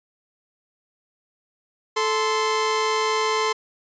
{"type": "tone pair together", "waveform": "sawtooth", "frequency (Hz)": [437.2, 1041.4], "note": ["A4", "C6"], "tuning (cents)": [-11, -8], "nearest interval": "octave + minor third", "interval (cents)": 1503, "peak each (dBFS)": -19, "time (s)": [1.96, 3.53], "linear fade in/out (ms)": 10, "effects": ["resampled to 16000 Hz"]}